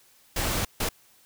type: noise bursts at uneven times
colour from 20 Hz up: pink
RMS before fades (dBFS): -27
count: 2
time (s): 0.36-0.65 / 0.8-0.89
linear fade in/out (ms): 5
effects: white hiss -59 dBFS RMS until 1.25 s